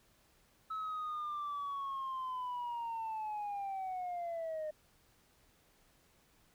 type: linear sweep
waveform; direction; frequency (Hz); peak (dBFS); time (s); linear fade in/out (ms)
sine; down; 1300 to 608; -35; 0.7-4.71; 10
effects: tanh soft clip ceiling -35 dBFS + pink hiss -69 dBFS RMS until 6.54 s